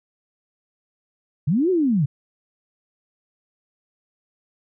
sine linear two-way sweep, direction up then down, 125.3 to 384.5 to 125.3 Hz, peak -16 dBFS, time 1.47-2.06 s, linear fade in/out 10 ms, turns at 1.7 s, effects none

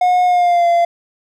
triangle tone with pitch glide, 723 to 687.2 Hz, F#5 to F5, -40 to -28 cents, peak -8 dBFS, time 0.01-0.85 s, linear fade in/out 5 ms, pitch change -88 cents, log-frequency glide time 0.25-0.67 s, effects none

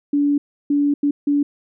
sine tone bursts at uneven times, 287.8 Hz, D4, 35 cents flat, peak -14 dBFS, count 4, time 0.13-0.38 / 0.7-0.94 / 1.03-1.11 / 1.27-1.43 s, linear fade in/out 5 ms, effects none

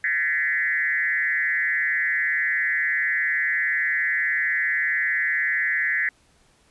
sine tone with frequency modulation, 1864.7 Hz, A#6, in tune, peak -20 dBFS, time 0.04-6.09 s, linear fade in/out 2 ms, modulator 151 Hz, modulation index 1.5, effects pink hiss -60 dBFS RMS until 6.7 s + resampled to 24000 Hz

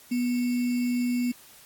sine tone with sample-and-hold, 244.6 Hz, B3, 16 cents flat, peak -23 dBFS, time 0.11-1.32 s, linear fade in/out 10 ms, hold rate 2450 Hz, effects white hiss -52 dBFS RMS until 1.65 s + AAC 64 kbps

